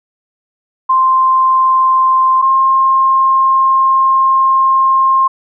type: tone pair in turn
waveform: sine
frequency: 1046.5 / 1062.9 Hz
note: C6 / C6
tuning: 0 / +27 cents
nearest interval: unison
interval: 27 cents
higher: second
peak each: -7 dBFS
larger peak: neither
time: 0.89-2.42 / 2.42-5.28 s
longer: second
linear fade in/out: 10 ms
effects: none